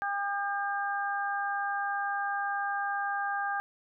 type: tone cluster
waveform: sine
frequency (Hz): 804 / 1213 / 1599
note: G5 / D#6 / G6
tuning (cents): +44 / -44 / +34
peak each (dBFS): -32 / -36 / -33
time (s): 0.02-3.6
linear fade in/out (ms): 0
effects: none